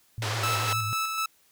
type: tone with vibrato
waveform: sine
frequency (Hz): 108.8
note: A2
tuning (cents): -19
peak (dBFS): -30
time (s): 0.18-0.93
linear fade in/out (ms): 0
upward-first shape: triangle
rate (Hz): 7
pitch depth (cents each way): 97
type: band-pass noise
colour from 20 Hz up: pink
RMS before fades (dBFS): -32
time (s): 0.22-0.73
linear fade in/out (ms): 2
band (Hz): 500 to 6100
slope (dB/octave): 12
type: tone with tremolo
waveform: sawtooth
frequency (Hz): 1310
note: E6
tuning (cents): -11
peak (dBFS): -22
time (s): 0.43-1.26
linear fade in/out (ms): 5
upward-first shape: square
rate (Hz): 4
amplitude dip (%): 35
effects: white hiss -63 dBFS RMS until 1.51 s